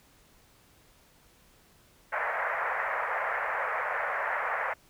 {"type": "band-pass noise", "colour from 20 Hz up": "white", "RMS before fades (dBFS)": -31, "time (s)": [2.12, 4.74], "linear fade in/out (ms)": 10, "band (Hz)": [510, 2000], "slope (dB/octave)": 48, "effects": ["pink hiss -61 dBFS RMS until 4.89 s"]}